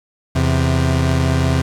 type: tone pair together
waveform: 30% pulse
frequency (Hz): 82.41 / 130.81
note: E2 / C3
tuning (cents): 0 / 0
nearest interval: minor sixth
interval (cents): 800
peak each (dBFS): -14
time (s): 0.35-1.62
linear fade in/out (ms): 10
effects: low-pass 9000 Hz 12 dB/octave + 7-bit